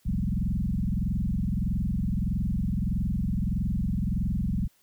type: tone with frequency modulation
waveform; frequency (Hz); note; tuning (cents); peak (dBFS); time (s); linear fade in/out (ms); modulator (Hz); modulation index
sine; 120; B2; -49; -24; 0.05-4.68; 20; 21.6; 4.3
effects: white hiss -65 dBFS RMS until 4.82 s